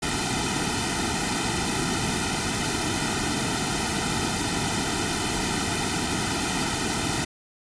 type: noise with comb filter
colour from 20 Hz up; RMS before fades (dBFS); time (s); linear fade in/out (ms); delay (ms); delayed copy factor
pink; -26; 0.02-7.25; 10; 1.8; -1
effects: resampled to 22050 Hz